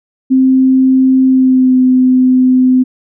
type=tone with pitch glide; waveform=sine; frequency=261.6 to 255.8 Hz; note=C4 to C4; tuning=0 to -39 cents; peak=-5 dBFS; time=0.3-2.84 s; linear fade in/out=20 ms; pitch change=-39 cents; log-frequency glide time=1.26-1.77 s; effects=none